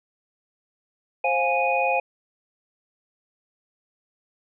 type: tone cluster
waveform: sine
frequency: 529 / 705 / 829 / 2480 Hz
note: C5 / F5 / G#5 / D#7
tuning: +19 / +16 / -3 / -6 cents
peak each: -25 dBFS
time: 1.24-2 s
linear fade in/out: 5 ms
effects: none